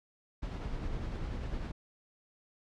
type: noise with tremolo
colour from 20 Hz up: brown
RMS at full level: -36 dBFS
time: 0.42-1.72 s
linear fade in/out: 10 ms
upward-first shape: sine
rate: 10 Hz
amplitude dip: 30%
effects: low-pass 5000 Hz 12 dB/octave